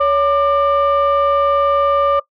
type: tone pair together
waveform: sine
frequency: 563 / 1193 Hz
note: C#5 / D6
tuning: +27 / +27 cents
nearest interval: octave + minor second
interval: 1300 cents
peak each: -12 dBFS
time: 0-2.2 s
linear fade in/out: 10 ms
effects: noise-tail reverb RT60 0.1 s tail -20 dB re dry + tanh soft clip ceiling -8 dBFS